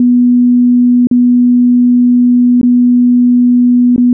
sine tone with dropouts, 245.1 Hz, B3, 13 cents flat, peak -4 dBFS, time 0-4.13 s, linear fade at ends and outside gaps 2 ms, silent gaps 1.071-1.112 / 2.614-2.63 / 3.962-3.979 s, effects none

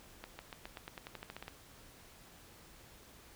accelerating click train, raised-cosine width 0.3 ms, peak -28 dBFS, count 14, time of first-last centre 0.24-1.481 s, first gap 150 ms, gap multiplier 0.92, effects pink hiss -58 dBFS RMS until 3.35 s

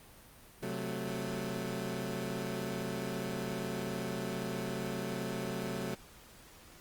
20% pulse chord, F# diminished, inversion second, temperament equal, 130.81 / 185 / 220 Hz, C3 / F#3 / A3, 0 / 0 / 0 cents, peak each -36 / -34 / -35 dBFS, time 0.62-5.95 s, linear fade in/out 10 ms, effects pink hiss -56 dBFS RMS until 6.8 s + Opus 32 kbps

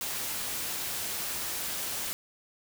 white noise, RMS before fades -34 dBFS, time 0.01-2.13 s, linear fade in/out 0 ms, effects none

